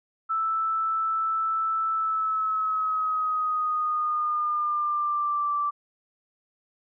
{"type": "tone with pitch glide", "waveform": "sine", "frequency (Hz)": [1318.5, 1167.9], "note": ["E6", "D6"], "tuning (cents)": [0, -10], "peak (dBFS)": -23, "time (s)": [0.29, 5.71], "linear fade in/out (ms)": 20, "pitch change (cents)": -210, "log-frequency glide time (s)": [1.92, 5.52], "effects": []}